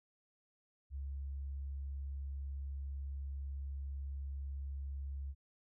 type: tone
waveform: sine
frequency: 69 Hz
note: C#2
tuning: 7 cents flat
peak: -39 dBFS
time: 0.9-5.35 s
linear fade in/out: 50 ms
effects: none